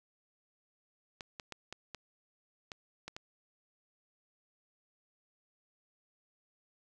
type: clicks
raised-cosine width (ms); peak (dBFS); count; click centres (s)
0.2; -25; 8; 1.208 / 1.398 / 1.523 / 1.726 / 1.947 / 2.718 / 3.08 / 3.165
effects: none